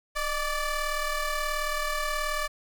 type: ring-modulated tone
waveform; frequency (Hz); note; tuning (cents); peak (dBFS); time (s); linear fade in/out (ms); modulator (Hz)
20% pulse; 587.3; D5; 0; -19; 0.15-2.48; 20; 568
effects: none